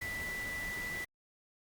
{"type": "tone in noise", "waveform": "sine", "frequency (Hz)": 1975.5, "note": "B6", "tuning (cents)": 0, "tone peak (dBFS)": -37, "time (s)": [0.01, 1.05], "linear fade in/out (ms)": 10, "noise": "pink", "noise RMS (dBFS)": -45, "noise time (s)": [0.01, 1.05], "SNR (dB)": 5, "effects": ["Opus 48 kbps"]}